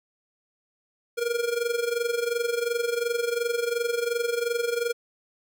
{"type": "tone with amplitude modulation", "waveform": "square", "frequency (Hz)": 472.8, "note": "A#4", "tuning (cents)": 24, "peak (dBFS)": -22, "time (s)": [1.17, 4.93], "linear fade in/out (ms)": 20, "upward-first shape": "sine", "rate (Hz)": 22.8, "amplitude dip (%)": 75, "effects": []}